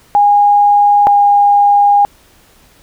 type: tone pair in turn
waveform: sine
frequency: 819 / 813.8 Hz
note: G#5 / G#5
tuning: -24 / -35 cents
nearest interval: unison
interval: 11 cents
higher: first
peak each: -5 dBFS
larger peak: neither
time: 0.15-1.07 / 1.07-2.05 s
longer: second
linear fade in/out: 0 ms
effects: pink hiss -47 dBFS RMS until 2.82 s